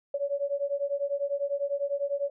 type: beating tone pair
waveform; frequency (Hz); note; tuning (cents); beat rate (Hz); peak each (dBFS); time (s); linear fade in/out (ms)
sine; 560 / 570; C#5 / C#5; +18 / +48; 10; -30; 0.14-2.3; 5
effects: none